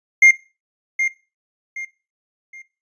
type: tone with echo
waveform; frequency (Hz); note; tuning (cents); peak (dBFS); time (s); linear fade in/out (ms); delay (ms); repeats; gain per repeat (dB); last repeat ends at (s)
triangle; 2117; C7; +20; -5; 0.22-0.31; 5; 770; 3; -10; 2.62
effects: noise-tail reverb RT60 0.3 s tail -17 dB re dry + resampled to 22050 Hz